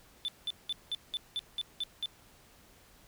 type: tone bursts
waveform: triangle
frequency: 3520 Hz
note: A7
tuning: in tune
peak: -29 dBFS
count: 9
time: 0.25-2.058 s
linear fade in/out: 0 ms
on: 32 ms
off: 190 ms
effects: tanh soft clip ceiling -25 dBFS + pink hiss -60 dBFS RMS until 3.07 s